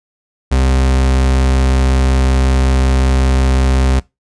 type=tone; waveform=40% pulse; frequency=65.41 Hz; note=C2; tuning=in tune; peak=-9 dBFS; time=0.51-4 s; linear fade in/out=10 ms; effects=noise-tail reverb RT60 0.2 s tail -21 dB re dry + resampled to 22050 Hz